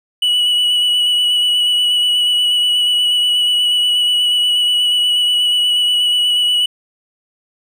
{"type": "tone with vibrato", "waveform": "triangle", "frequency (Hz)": 2942, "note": "F#7", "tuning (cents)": -11, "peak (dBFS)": -10, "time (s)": [0.22, 6.66], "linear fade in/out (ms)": 5, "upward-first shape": "square", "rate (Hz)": 8.3, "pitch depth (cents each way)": 14, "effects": []}